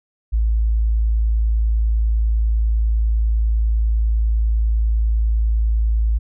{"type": "tone", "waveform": "sine", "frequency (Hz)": 55, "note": "A1", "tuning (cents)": 0, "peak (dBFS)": -14, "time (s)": [0.32, 6.19], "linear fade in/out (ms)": 20, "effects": []}